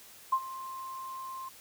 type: tone with ADSR envelope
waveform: sine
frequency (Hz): 1053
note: C6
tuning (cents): +11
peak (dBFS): -21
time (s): 0.32-1.49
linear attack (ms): 10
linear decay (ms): 61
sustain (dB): -17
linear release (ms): 8
effects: white hiss -53 dBFS RMS until 1.6 s